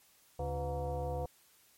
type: tone with frequency modulation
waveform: sine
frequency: 287.7 Hz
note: D4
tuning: 36 cents flat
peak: -33 dBFS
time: 0.39-1.26 s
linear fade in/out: 5 ms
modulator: 214 Hz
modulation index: 2.2
effects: white hiss -65 dBFS RMS until 1.77 s + MP3 64 kbps